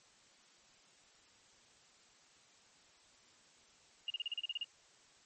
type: tone bursts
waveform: sine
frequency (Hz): 2842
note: F7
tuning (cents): +30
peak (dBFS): -35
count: 10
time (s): 4.08-4.633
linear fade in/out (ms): 2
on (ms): 22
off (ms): 37
effects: white hiss -65 dBFS RMS until 5.25 s + MP3 32 kbps